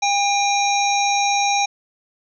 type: harmonic tone with a mistuned harmonic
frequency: 804 Hz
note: G5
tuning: 44 cents sharp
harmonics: 1 / 3 / 5 / 7 / 8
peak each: -18 / -23 / -25 / -26 / -27 dBFS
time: 0.02-1.66 s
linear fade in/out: 10 ms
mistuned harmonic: 5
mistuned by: -56 cents
effects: none